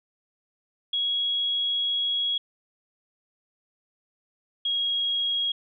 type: tone pair in turn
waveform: sine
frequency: 3322 / 3291 Hz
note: G#7 / G#7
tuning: 0 / -16 cents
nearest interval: unison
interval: 16 cents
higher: first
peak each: -23 dBFS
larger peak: neither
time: 0.93-2.38 / 4.65-5.52 s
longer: first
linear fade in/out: 5 ms
effects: none